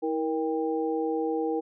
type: tone cluster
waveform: sine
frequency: 322.1 / 470.8 / 796 Hz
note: E4 / A#4 / G5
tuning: -40 / +17 / +26 cents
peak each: -29 / -28 / -34 dBFS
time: 0.02-1.61 s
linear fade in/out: 20 ms
effects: none